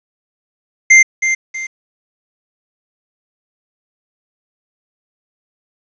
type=tone with echo; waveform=square; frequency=2093 Hz; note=C7; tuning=in tune; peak=-4 dBFS; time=0.9-1.03 s; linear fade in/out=10 ms; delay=320 ms; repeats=2; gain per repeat=-9 dB; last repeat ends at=1.67 s; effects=resampled to 16000 Hz + 7-bit

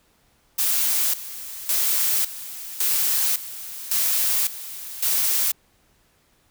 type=noise with tremolo; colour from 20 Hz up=blue; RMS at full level=-21 dBFS; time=0.58-5.52 s; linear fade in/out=10 ms; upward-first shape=square; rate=0.9 Hz; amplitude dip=80%; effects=pink hiss -62 dBFS RMS until 6.5 s

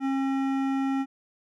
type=tone with hard clipping; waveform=sine; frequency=270 Hz; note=C#4; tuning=45 cents flat; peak=-26 dBFS; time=0-1.06 s; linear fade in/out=50 ms; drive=14 dB; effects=none

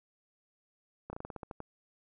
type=slowing click train; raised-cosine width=1 ms; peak=-27 dBFS; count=10; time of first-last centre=1.1-1.604 s; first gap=30 ms; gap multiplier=1.15; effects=none

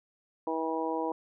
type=harmonic tone; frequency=161.3 Hz; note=E3; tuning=37 cents flat; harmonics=2 / 3 / 4 / 5 / 6; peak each=-34 / -34 / -38 / -37 / -35 dBFS; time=0.47-1.12 s; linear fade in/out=2 ms; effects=none

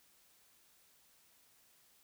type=silence; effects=white hiss -68 dBFS RMS until 2.03 s

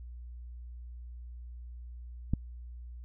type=click; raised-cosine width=5 ms; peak=-15 dBFS; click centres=2.336 s; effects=added 60 Hz sine -42 dBFS peak until 3.04 s

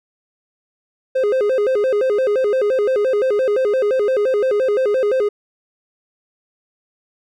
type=tone with vibrato; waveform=triangle; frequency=464.7 Hz; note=A#4; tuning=5 cents flat; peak=-12 dBFS; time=1.15-5.29 s; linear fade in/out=10 ms; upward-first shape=square; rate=5.8 Hz; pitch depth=200 cents each way; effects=none

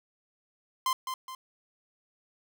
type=tone with echo; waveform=45% pulse; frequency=1041 Hz; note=C6; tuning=9 cents flat; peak=-25 dBFS; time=0.86-0.93 s; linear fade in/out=2 ms; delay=210 ms; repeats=2; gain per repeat=-7 dB; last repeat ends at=1.35 s; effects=none

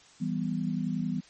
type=chord; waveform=sine; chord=E minor; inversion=none; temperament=equal; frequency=164.81 / 196 / 246.9 Hz; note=E3 / G3 / B3; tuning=0 / 0 / 0 cents; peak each=-32 dBFS; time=0.2-1.21 s; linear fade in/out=20 ms; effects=white hiss -56 dBFS RMS until 1.29 s + MP3 32 kbps

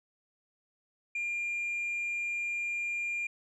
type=tone; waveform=sine; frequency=2400 Hz; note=D7; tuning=37 cents sharp; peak=-29 dBFS; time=1.15-3.27 s; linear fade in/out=5 ms; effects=tanh soft clip ceiling -29 dBFS

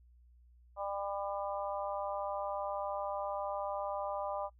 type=harmonic tone; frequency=199.6 Hz; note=G3; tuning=32 cents sharp; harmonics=3 / 4 / 5 / 6; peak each=-38 / -40 / -42 / -44 dBFS; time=0.76-4.5 s; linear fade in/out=50 ms; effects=noise-tail reverb RT60 0.1 s tail -24 dB re dry + added 60 Hz sine -59 dBFS peak until 4.59 s

